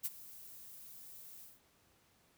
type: noise with ADSR envelope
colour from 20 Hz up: violet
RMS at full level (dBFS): -35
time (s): 0.03-1.6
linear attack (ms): 25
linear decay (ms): 32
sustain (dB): -18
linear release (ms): 180
effects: pink hiss -70 dBFS RMS until 2.37 s + high-pass 60 Hz 12 dB/octave